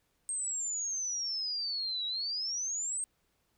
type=exponential two-way sweep; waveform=sine; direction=down then up; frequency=8500 to 3834 to 8500 Hz; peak=-32 dBFS; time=0.29-3.04 s; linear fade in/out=0 ms; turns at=2.06 s; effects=pink hiss -75 dBFS RMS until 3.57 s